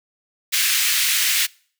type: high-pass noise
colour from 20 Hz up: pink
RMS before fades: -19 dBFS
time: 0.52-1.47 s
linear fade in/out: 20 ms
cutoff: 1900 Hz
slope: 24 dB/octave
effects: noise-tail reverb RT60 0.5 s tail -25 dB re dry